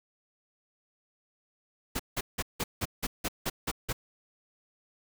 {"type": "noise bursts", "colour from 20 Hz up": "pink", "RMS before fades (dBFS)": -31, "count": 10, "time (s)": [1.95, 3.93], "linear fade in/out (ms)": 10, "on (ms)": 45, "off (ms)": 170, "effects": []}